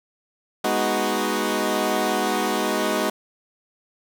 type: chord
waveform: 15% pulse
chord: G# minor seventh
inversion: none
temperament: equal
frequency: 207.7 / 246.9 / 311.1 / 370 Hz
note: G#3 / B3 / D#4 / F#4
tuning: 0 / 0 / 0 / 0 cents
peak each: -20 / -21 / -21 / -19 dBFS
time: 0.64-3.1 s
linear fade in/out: 5 ms
effects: none